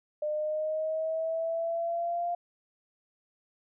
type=linear sweep; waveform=sine; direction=up; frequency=601 to 698.5 Hz; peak=-28 dBFS; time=0.22-2.35 s; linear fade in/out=5 ms; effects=none